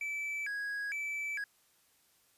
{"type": "tone with vibrato", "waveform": "triangle", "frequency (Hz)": 1957, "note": "B6", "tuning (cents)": -16, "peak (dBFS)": -33, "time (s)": [0.01, 1.44], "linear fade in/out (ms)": 2, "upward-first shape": "square", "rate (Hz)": 1.1, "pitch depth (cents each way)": 290, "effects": ["white hiss -69 dBFS RMS until 2.37 s", "resampled to 32000 Hz"]}